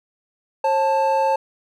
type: tone pair together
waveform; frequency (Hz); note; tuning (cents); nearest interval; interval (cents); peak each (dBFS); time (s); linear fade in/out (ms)
triangle; 538.7 / 880; C#5 / A5; -50 / 0; minor sixth; 850; -18 / -16; 0.64-1.36; 5
effects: none